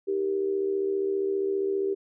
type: tone with amplitude modulation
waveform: sine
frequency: 392 Hz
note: G4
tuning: in tune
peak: -21 dBFS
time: 0.07-1.95 s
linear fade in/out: 20 ms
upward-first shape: sine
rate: 75 Hz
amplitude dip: 65%
effects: none